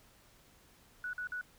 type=tone bursts; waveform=sine; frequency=1474 Hz; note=F#6; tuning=7 cents flat; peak=-36 dBFS; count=3; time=1.04-1.412 s; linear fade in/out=2 ms; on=92 ms; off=48 ms; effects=pink hiss -63 dBFS RMS until 1.58 s